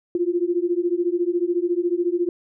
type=beating tone pair; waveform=sine; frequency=342.7 / 356.7 Hz; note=F4 / F4; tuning=-33 / +37 cents; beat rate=14 Hz; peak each=-22 dBFS; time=0.15-2.29 s; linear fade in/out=2 ms; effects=none